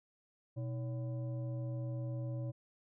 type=tone with frequency modulation; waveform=sine; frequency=123.47 Hz; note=B2; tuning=in tune; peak=-36 dBFS; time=0.56-2.52 s; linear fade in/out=20 ms; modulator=440 Hz; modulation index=0.51; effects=none